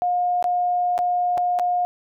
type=tone with dropouts; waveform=sine; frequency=714 Hz; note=F5; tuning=38 cents sharp; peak=-18 dBFS; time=0.02-1.85 s; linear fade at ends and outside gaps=0 ms; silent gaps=0.426-0.442 / 0.979-0.989 / 1.375-1.379 / 1.589-1.596 s; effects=none